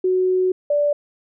sine tone pair in turn, 370 / 584.2 Hz, F#4 / D5, 0 / -9 cents, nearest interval minor sixth, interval 791 cents, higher second, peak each -15 dBFS, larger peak neither, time 0.04-0.52 / 0.7-0.93 s, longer first, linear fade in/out 5 ms, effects none

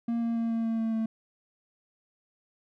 triangle tone with pitch steps, 233.1 / 231.4 / 229.6 / 227.9 / 226.2 / 224.5 / 222.8 Hz, A#3 / A#3 / A#3 / A#3 / A3 / A3 / A3, 0 / -13 / -26 / -39 / +48 / +35 / +22 cents, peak -24 dBFS, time 0.08-1.06 s, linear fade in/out 5 ms, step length 140 ms, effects none

